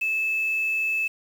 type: tone with quantisation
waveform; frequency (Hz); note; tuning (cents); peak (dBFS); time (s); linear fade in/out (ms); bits
sine; 2617; E7; -13; -22; 0.01-1.08; 10; 7
effects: none